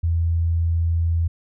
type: tone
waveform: sine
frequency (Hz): 83.5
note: E2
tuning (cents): +23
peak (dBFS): -17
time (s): 0.03-1.28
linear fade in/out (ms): 10
effects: none